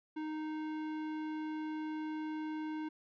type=tone with tanh clipping; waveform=sine; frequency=309.9 Hz; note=D#4; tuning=7 cents flat; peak=-39 dBFS; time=0.16-2.89 s; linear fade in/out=10 ms; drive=16 dB; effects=none